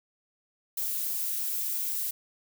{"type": "noise", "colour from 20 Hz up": "violet", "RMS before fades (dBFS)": -31, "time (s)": [0.77, 2.11], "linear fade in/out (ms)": 5, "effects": []}